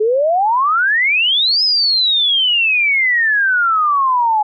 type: exponential two-way sweep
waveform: sine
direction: up then down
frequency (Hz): 415.3 to 5170 to 833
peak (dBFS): -11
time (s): 0-4.43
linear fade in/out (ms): 10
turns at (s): 1.63
effects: none